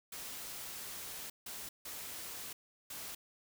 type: noise bursts at uneven times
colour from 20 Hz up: white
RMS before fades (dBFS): -45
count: 4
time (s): 0.12-1.3 / 1.46-1.69 / 1.85-2.53 / 2.9-3.15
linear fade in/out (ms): 5
effects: none